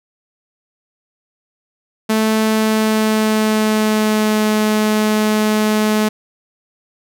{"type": "tone with pitch glide", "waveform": "sawtooth", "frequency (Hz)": [218.7, 214.1], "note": ["A3", "A3"], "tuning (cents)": [-10, -47], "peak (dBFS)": -9, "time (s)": [2.09, 6.09], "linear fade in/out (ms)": 10, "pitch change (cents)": -37, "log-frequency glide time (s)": [2.44, 4.45], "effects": []}